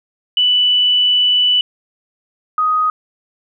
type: tone pair in turn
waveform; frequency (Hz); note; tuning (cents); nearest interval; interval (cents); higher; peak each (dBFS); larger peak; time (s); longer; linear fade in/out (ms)
sine; 2974 / 1250.4; F#7 / D#6; +8 / +8; octave + minor third; 1500; first; -10 / -12; first; 0.37-1.61 / 2.58-2.9; first; 2
effects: none